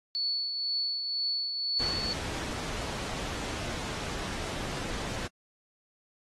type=tone with tremolo; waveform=sine; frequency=4435 Hz; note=C#8; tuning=in tune; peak=-26 dBFS; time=0.15-2.13 s; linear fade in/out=0 ms; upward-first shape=triangle; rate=2 Hz; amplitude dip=45%
type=noise; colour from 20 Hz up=pink; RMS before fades=-36 dBFS; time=1.79-5.28 s; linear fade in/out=20 ms
effects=low-pass 7000 Hz 12 dB/octave + AAC 32 kbps